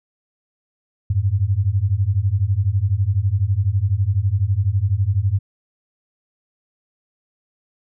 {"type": "beating tone pair", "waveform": "sine", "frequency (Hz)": [92, 104], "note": ["F#2", "G#2"], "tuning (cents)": [-9, 3], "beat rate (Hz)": 12, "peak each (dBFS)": [-19, -18], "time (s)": [1.1, 5.39], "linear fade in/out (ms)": 5, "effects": []}